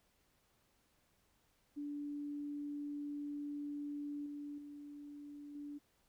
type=tone with level steps; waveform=sine; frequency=290.5 Hz; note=D4; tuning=19 cents flat; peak=-40 / -43 / -48 / -44 dBFS; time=1.76-5.79 s; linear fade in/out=20 ms; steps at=4.26 / 4.58 / 5.55 s; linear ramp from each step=2 ms; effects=pink hiss -75 dBFS RMS until 6.08 s